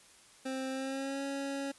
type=tone with pitch glide; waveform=25% pulse; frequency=263.4 to 276.5 Hz; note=C4 to C#4; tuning=+12 to -4 cents; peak=-31 dBFS; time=0.45-1.72 s; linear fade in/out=10 ms; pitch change=+84 cents; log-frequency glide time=0.7-1.23 s; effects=white hiss -59 dBFS RMS until 1.78 s + resampled to 24000 Hz